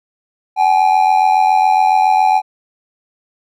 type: ring-modulated tone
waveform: triangle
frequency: 804 Hz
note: G5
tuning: 44 cents sharp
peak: -4 dBFS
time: 0.56-2.42 s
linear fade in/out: 50 ms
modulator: 43.6 Hz
effects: none